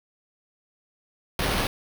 pink noise with sample-and-hold, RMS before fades -25 dBFS, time 1.39-1.67 s, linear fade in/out 2 ms, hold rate 7350 Hz, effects none

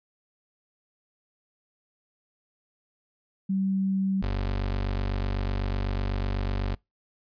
sine / 30% pulse tone pair in turn, 192.5 / 48.01 Hz, G3 / G1, -31 / -35 cents, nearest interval 2 octaves, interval 2404 cents, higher first, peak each -23 dBFS, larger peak neither, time 3.49-4.22 / 4.22-6.75 s, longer second, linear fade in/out 10 ms, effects noise-tail reverb RT60 0.2 s tail -26 dB re dry + resampled to 11025 Hz

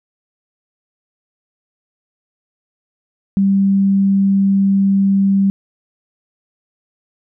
sine tone, 196 Hz, G3, in tune, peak -10 dBFS, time 3.37-5.5 s, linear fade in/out 0 ms, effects none

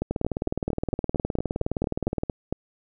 two click trains, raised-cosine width 2 ms, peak -12 / -12 dBFS, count 42 / 12, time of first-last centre 0.11-2.234 / 0.02-2.526 s, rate 19.3 / 4.39 Hz, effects none

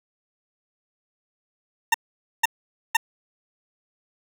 20% pulse tone bursts, 913 Hz, A#5, 36 cents flat, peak -10 dBFS, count 3, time 1.92-2.969 s, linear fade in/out 5 ms, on 23 ms, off 490 ms, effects none

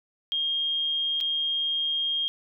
sine tone with dropouts, 3229 Hz, G#7, 49 cents flat, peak -24 dBFS, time 0.32-2.28 s, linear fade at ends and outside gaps 0 ms, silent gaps 1.204-1.21 s, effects none

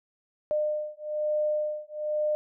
sine beating tone pair, 604 / 605.1 Hz, D5 / D#5, +48 / -48 cents, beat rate 1.1 Hz, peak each -29 dBFS, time 0.51-2.35 s, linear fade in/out 0 ms, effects none

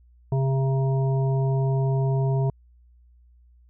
harmonic tone, 134.2 Hz, C3, 44 cents sharp, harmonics 1 / 3 / 5 / 7, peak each -20 / -30 / -34 / -37 dBFS, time 0.32-2.5 s, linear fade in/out 2 ms, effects added 60 Hz sine -52 dBFS peak until 3.69 s

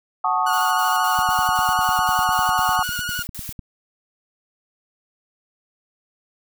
sine chord, D# half-diminished seventh, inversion first, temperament equal, 740 / 880 / 1108.7 / 1244.5 Hz, F#5 / A5 / C#6 / D#6, 0 / 0 / 0 / 0 cents, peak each -23 dBFS, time 0.24-2.83 s, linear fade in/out 5 ms
sawtooth tone with vibrato, 1450 Hz, F#6, 35 cents flat, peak -21 dBFS, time 0.46-3.23 s, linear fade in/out 10 ms, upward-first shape square, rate 13 Hz, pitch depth 23 cents each way
blue noise bursts, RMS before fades -34 dBFS, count 12, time 0.53-3.526 s, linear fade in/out 0 ms, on 180 ms, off 76 ms
click train, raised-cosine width 5 ms, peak -21 dBFS, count 25, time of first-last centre 1.19-3.592 s, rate 9.99 Hz
effects none

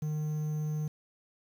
triangle tone with quantisation, 152.6 Hz, D#3, 33 cents flat, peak -28 dBFS, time 0.02-0.88 s, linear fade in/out 5 ms, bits 9, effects none

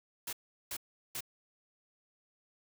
white noise bursts, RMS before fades -39 dBFS, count 3, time 0.27-1.207 s, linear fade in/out 5 ms, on 59 ms, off 380 ms, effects none

